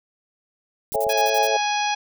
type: noise bursts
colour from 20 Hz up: violet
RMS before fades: -32 dBFS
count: 7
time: 0.92-1.468 s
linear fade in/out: 0 ms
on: 38 ms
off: 47 ms
type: clicks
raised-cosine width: 3 ms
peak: -26 dBFS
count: 3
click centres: 0.922 / 0.954 / 1.067 s
type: chord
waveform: sine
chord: A major seventh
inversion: none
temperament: just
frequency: 440 / 550 / 660 / 825 Hz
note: A4 / C#5 / E5 / G#5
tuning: 0 / -14 / +2 / -12 cents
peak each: -25 dBFS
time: 0.94-1.57 s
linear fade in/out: 5 ms
type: harmonic tone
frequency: 830.6 Hz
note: G#5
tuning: in tune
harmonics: 1 / 2 / 3 / 4 / 5 / 6 / 7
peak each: -22 / -31 / -28 / -31 / -35 / -35 / -33 dBFS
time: 1.09-1.95 s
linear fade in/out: 10 ms
effects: none